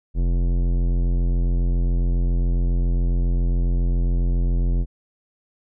sine tone with tanh clipping, 43.65 Hz, F1, in tune, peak -19 dBFS, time 0.14-4.86 s, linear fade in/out 50 ms, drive 16 dB, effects none

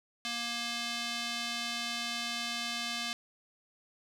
square tone with band-pass filter, 236 Hz, A#3, 22 cents sharp, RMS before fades -36 dBFS, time 0.25-3.13 s, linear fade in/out 0 ms, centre 3800 Hz, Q 1.3, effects none

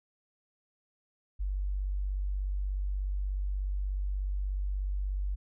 sine tone, 48.32 Hz, G1, 24 cents flat, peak -29 dBFS, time 1.39-5.36 s, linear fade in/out 20 ms, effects none

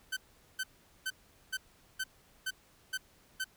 sawtooth tone bursts, 1532 Hz, G6, 40 cents flat, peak -29 dBFS, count 8, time 0.12-3.444 s, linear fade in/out 10 ms, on 48 ms, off 420 ms, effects pink hiss -64 dBFS RMS until 3.56 s

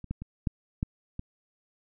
clicks, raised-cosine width 5 ms, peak -29 / -19 / -25 / -14 / -15 / -22 dBFS, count 6, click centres 0.043 / 0.11 / 0.22 / 0.472 / 0.829 / 1.194 s, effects none

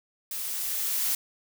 blue noise with level ramp, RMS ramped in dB -34 to -26 dBFS, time 0.31-1.15 s, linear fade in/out 2 ms, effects none

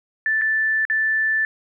sine tone with dropouts, 1760 Hz, A6, in tune, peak -17 dBFS, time 0.26-1.45 s, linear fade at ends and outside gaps 1 ms, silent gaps 0.413-0.418 / 0.852-0.899 s, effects none

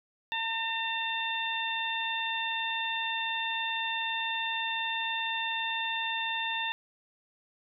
harmonic tone with a mistuned harmonic, 906 Hz, A#5, 50 cents flat, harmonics 1 / 2 / 3 / 4, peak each -35 / -35 / -35 / -35 dBFS, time 0.32-6.72 s, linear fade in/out 0 ms, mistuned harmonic 4, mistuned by -16 cents, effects none

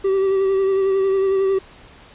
triangle tone with vibrato, 386.8 Hz, G4, 23 cents flat, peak -13 dBFS, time 0.04-1.59 s, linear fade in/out 10 ms, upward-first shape sine, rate 11 Hz, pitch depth 24 cents each way, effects pink hiss -45 dBFS RMS until 2.14 s + resampled to 8000 Hz

